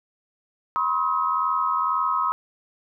sine tone cluster, 984 / 1066 / 1273 Hz, B5 / C6 / D#6, -7 / +32 / +39 cents, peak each -27 / -25 / -23 dBFS, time 0.76-2.32 s, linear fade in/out 0 ms, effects none

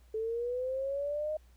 sine linear sweep, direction up, 433.9 to 622.3 Hz, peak -31 dBFS, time 0.14-1.37 s, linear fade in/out 5 ms, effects added 60 Hz sine -57 dBFS peak until 1.56 s + pink hiss -69 dBFS RMS until 1.56 s

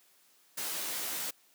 white noise with comb filter, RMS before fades -36 dBFS, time 0.57-1.31 s, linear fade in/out 10 ms, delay 14 ms, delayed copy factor -0.8, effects white hiss -65 dBFS RMS until 1.54 s + high-pass 200 Hz 12 dB/octave

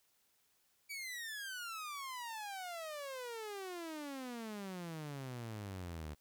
sawtooth exponential sweep, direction down, 2310 to 72.8 Hz, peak -39 dBFS, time 0.89-6.15 s, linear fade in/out 20 ms, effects white hiss -75 dBFS RMS until 6.2 s

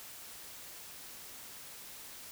silence, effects white hiss -49 dBFS RMS until 2.31 s

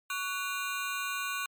25% pulse ring-modulated tone, 1300 Hz, E6, 24 cents flat, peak -25 dBFS, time 0.1-1.46 s, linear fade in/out 2 ms, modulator 180 Hz, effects MP3 96 kbps

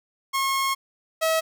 sawtooth tone pair in turn, 1083 / 644 Hz, C#6 / E5, -41 / -41 cents, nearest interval major sixth, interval 900 cents, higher first, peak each -18 / -16 dBFS, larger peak second, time 0.33-0.75 / 1.21-1.41 s, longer first, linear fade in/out 20 ms, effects none

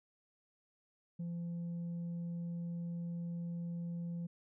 sine tone, 171.1 Hz, F3, 35 cents flat, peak -35 dBFS, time 1.19-4.27 s, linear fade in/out 10 ms, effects tanh soft clip ceiling -37 dBFS

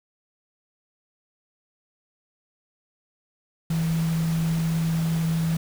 sine tone in noise, 163.4 Hz, E3, 15 cents flat, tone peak -21 dBFS, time 3.7-5.57 s, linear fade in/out 5 ms, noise pink, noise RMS -37 dBFS, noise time 3.7-5.57 s, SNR +13 dB, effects none

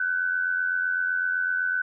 sine tone with amplitude modulation, 1507 Hz, F#6, 31 cents sharp, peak -20 dBFS, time 0-1.82 s, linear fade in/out 5 ms, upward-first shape sine, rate 87.9 Hz, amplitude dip 60%, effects none

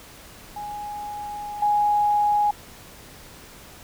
sine tone with level steps, 830 Hz, G#5, 1 cent flat, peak -30 / -17 dBFS, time 0.56-2.51 s, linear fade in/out 5 ms, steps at 1.62 s, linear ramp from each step 5 ms, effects pink hiss -45 dBFS RMS until 3.83 s

